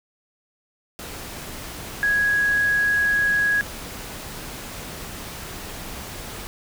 sine tone in noise, 1661.2 Hz, G#6, in tune, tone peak -17 dBFS, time 2.03-3.61 s, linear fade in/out 0 ms, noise pink, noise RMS -35 dBFS, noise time 0.99-6.47 s, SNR +15 dB, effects none

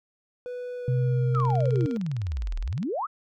triangle tone with pitch glide, 493.9 to 466.2 Hz, B4 to A#4, 0 to 0 cents, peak -30 dBFS, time 0.46-1.97 s, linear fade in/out 0 ms, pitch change -100 cents, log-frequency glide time 0.77-1.38 s
sine tone with vibrato, 128.5 Hz, C3, 31 cents flat, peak -21 dBFS, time 0.88-1.86 s, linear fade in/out 2 ms, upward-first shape triangle, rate 18 Hz, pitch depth 25 cents each way
sine exponential two-way sweep, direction down then up, 1398 to 34.41 to 1398 Hz, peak -26 dBFS, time 1.34-3.07 s, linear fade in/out 20 ms, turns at 2.59 s
click train, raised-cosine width 0.2 ms, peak -26 dBFS, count 30, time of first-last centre 1.35-2.83 s, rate 19.6 Hz
effects none

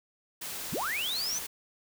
white noise, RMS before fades -38 dBFS, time 0.41-1.47 s, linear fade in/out 10 ms
sine linear sweep, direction up, 58.27 to 6272 Hz, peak -30 dBFS, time 0.72-1.39 s, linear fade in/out 10 ms
effects none

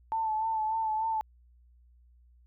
sine tone with vibrato, 880 Hz, A5, in tune, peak -27 dBFS, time 0.12-1.21 s, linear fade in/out 0 ms, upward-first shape sine, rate 3.4 Hz, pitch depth 35 cents each way, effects added 60 Hz sine -57 dBFS peak until 2.46 s

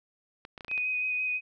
clicks, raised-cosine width 0.3 ms, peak -26 dBFS, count 7, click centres 0.451 / 0.578 / 0.608 / 0.647 / 0.682 / 0.714 / 0.778 s
sine tone with vibrato, 2503 Hz, D#7, 10 cents sharp, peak -27 dBFS, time 0.68-1.41 s, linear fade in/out 50 ms, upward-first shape sine, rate 5.9 Hz, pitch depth 14 cents each way
effects none

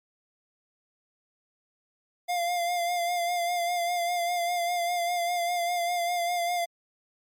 square tone with vibrato, 698.5 Hz, F5, in tune, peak -26 dBFS, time 2.28-6.66 s, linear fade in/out 20 ms, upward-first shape sine, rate 5 Hz, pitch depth 34 cents each way, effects MP3 96 kbps

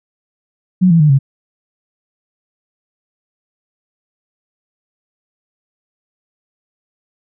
sine tone with pitch steps, 183.6 / 166.43 / 150.86 / 136.75 Hz, F#3 / E3 / D3 / C#3, -13 / +17 / +47 / -23 cents, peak -6 dBFS, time 0.81-1.19 s, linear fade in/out 20 ms, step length 95 ms, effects none

